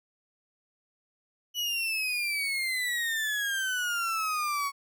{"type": "exponential sweep", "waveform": "35% pulse", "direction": "down", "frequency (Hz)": [2963, 1108.7], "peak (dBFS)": -26, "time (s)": [1.54, 4.72], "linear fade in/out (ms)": 50, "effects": []}